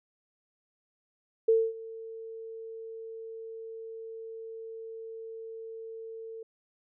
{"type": "tone with ADSR envelope", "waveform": "sine", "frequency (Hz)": 450, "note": "A4", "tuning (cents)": 39, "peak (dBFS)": -18, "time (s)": [1.48, 6.43], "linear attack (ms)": 8, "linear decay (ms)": 240, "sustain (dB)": -21, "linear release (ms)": 4, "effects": []}